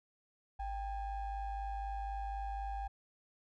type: ring-modulated tone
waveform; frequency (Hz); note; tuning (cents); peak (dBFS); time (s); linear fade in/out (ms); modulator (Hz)
triangle; 422; G#4; +28; -32; 0.59-2.88; 10; 370
effects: none